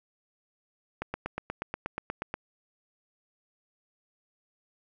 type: click train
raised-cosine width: 0.5 ms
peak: -17 dBFS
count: 12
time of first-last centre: 1.02-2.341 s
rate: 8.33 Hz
effects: none